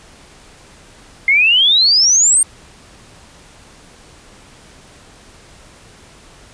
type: exponential sweep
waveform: sine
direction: up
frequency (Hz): 2093 to 8870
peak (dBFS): -8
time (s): 1.28-2.43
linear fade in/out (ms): 2
effects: pink hiss -43 dBFS RMS until 6.53 s + resampled to 22050 Hz